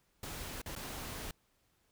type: noise with dropouts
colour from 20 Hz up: pink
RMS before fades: -43 dBFS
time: 0.23-1.31 s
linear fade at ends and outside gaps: 2 ms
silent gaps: 0.617-0.66 / 0.752-0.762 s
effects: pink hiss -74 dBFS RMS until 1.91 s